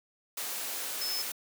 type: tone in noise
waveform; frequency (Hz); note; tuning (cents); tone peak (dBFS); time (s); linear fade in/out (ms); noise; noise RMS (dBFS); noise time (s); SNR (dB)
sine; 5210; E8; -21; -32; 1.01-1.22; 5; white; -36; 0.37-1.32; +1
effects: high-pass 300 Hz 12 dB/octave